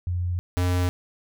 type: tone pair in turn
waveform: sine / square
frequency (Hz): 88.6 / 89.63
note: F2 / F2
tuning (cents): +25 / +45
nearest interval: unison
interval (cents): 20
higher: second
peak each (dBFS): -23 / -21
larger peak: second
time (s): 0.07-0.39 / 0.57-0.89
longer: neither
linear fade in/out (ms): 0
effects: none